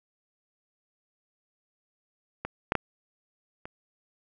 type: clicks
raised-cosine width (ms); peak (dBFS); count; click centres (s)
0.5; -17 / -8 / -9 / -24; 4; 2.45 / 2.721 / 2.753 / 3.655
effects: none